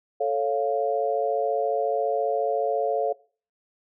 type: chord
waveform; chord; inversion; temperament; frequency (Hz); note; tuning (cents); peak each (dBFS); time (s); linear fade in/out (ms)
sine; A augmented; none; equal; 440 / 554.4 / 698.5; A4 / C#5 / E#5; 0 / 0 / 0; -26; 0.2-3.13; 10
effects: noise-tail reverb RT60 0.4 s tail -21 dB re dry